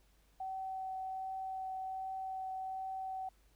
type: tone with vibrato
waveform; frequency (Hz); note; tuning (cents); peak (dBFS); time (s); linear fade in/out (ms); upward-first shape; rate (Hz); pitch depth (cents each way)
sine; 760; F#5; +46; -38; 0.4-3.29; 5; triangle; 1.3; 8
effects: added 50 Hz sine -67 dBFS peak until 3.55 s + pink hiss -72 dBFS RMS until 3.55 s